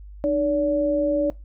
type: tone pair together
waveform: sine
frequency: 303.8 / 573.5 Hz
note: D#4 / D5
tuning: -41 / -41 cents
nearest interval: major seventh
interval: 1100 cents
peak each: -23 / -20 dBFS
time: 0.24-1.3 s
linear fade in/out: 0 ms
effects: noise-tail reverb RT60 0.2 s tail -21 dB re dry + added 50 Hz sine -38 dBFS peak until 1.44 s